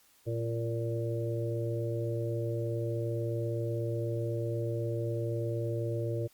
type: harmonic tone with a mistuned harmonic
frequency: 116 Hz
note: A#2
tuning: 8 cents flat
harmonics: 1 / 3 / 4 / 5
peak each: -32 / -37 / -38 / -39 dBFS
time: 0.26-6.28 s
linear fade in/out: 20 ms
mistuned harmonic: 3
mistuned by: -18 cents
effects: white hiss -64 dBFS RMS until 6.33 s + Opus 48 kbps